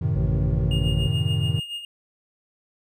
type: chord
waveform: triangle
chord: F# diminished seventh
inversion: none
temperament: equal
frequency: 92.5 / 110 / 130.81 / 155.56 Hz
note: F#2 / A2 / C3 / Eb3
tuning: 0 / 0 / 0 / 0 cents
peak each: -24 dBFS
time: 0.01-1.6 s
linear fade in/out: 10 ms
type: harmonic tone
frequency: 55 Hz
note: A1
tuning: in tune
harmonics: 1 / 2 / 3 / 4 / 5 / 6 / 7 / 9 / 10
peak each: -24 / -30 / -34 / -36 / -38 / -40 / -41 / -43 / -44 dBFS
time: 0.15-1.08 s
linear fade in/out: 10 ms
type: tone with tremolo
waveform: triangle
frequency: 2839 Hz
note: F7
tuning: 28 cents sharp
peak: -26 dBFS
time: 0.71-1.85 s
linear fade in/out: 2 ms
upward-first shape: sine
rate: 7 Hz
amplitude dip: 65%
effects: none